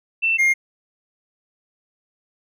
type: tone pair in turn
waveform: sine / triangle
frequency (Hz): 2678 / 2125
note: E7 / C7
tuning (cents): +27 / +26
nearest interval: major third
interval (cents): 401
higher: first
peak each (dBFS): -16 / -12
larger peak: second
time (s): 0.22-0.38 / 0.38-0.54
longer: neither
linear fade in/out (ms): 20
effects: none